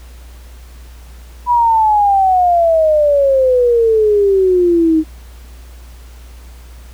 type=exponential sweep; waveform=sine; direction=down; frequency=984 to 310.3 Hz; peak=-8 dBFS; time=1.46-5.04 s; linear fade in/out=50 ms; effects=added 60 Hz sine -33 dBFS peak until 6.93 s + pink hiss -45 dBFS RMS until 6.93 s